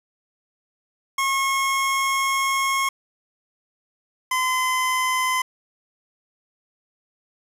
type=tone pair in turn; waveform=25% pulse; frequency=1086 / 1024.9 Hz; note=C#6 / C6; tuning=-36 / -36 cents; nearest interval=minor second; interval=100 cents; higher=first; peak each=-16 dBFS; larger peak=neither; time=1.18-2.89 / 4.31-5.42 s; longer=first; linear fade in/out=5 ms; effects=resampled to 32000 Hz + 7-bit